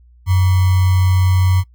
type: tone with sample-and-hold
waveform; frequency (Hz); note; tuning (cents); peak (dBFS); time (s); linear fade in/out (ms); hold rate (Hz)
sine; 92.5; F#2; 0; -10; 0.26-1.64; 50; 1050
effects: noise-tail reverb RT60 0.1 s tail -22 dB re dry + added 60 Hz sine -44 dBFS peak until 1.74 s